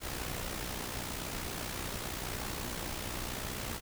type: noise with amplitude modulation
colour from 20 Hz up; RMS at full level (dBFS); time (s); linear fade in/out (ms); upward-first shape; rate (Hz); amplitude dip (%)
pink; -36; 0-3.81; 50; sine; 60.9; 55
effects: none